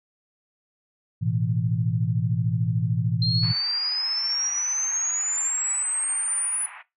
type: chord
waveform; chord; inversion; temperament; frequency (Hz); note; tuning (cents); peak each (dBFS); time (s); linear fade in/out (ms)
sine; A suspended second; none; equal; 110 / 123.47 / 164.81; A2 / B2 / E3; 0 / 0 / 0; -25 / -26 / -27; 1.21-3.53; 20
type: exponential sweep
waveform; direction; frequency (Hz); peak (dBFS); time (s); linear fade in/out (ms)
sine; up; 4151 to 9956; -23; 3.22-6.66; 2
type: band-pass noise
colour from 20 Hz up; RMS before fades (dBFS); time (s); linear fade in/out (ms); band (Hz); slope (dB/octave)
white; -43; 3.42-6.83; 20; 770 to 2500; 48
effects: noise-tail reverb RT60 0.2 s tail -17 dB re dry